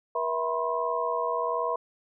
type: tone cluster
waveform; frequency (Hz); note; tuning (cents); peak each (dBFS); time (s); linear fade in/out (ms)
sine; 480.4 / 656 / 982 / 1063; B4 / E5 / B5 / C6; -48 / -9 / -10 / +27; -31; 0.15-1.76; 5
effects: none